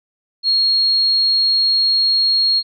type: tone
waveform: sine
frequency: 4275 Hz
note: C8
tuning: 36 cents sharp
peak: -12 dBFS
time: 0.43-2.63 s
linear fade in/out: 50 ms
effects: none